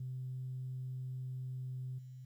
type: tone with level steps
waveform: sine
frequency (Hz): 128.6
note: C3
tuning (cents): -30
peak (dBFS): -38 / -47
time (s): 0-2.25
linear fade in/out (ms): 5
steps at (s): 1.98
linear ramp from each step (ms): 10
effects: tanh soft clip ceiling -34 dBFS + 12-bit